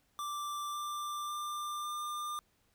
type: tone with pitch steps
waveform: square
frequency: 1174.7 / 1182.9 / 1191.1 / 1199.4 Hz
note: D6 / D6 / D6 / D6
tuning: 0 / +12 / +24 / +36 cents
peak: -37 dBFS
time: 0.19-2.39 s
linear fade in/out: 0 ms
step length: 550 ms
effects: pink hiss -73 dBFS RMS until 2.74 s